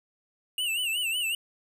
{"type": "tone with vibrato", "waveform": "square", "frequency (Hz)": 2810, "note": "F7", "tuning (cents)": 10, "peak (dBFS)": -27, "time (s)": [0.58, 1.35], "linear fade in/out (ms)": 2, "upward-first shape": "sine", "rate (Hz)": 5.4, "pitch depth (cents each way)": 120, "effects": []}